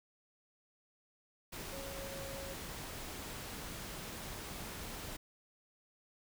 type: tone in noise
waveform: sine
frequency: 547 Hz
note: C#5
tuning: 23 cents flat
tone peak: -46 dBFS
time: 1.72-2.54 s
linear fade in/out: 10 ms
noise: pink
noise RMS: -45 dBFS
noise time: 1.52-5.17 s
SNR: -4 dB
effects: none